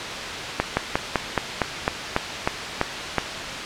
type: slowing click train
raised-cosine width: 0.5 ms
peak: -3 dBFS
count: 11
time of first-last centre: 0.6-3.183 s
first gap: 170 ms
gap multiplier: 1.09
effects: white hiss -28 dBFS RMS until 3.65 s + low-pass 4000 Hz 12 dB/octave